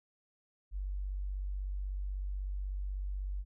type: tone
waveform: sine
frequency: 48.11 Hz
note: G1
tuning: 32 cents flat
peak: -34 dBFS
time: 0.71-3.45 s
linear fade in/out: 50 ms
effects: none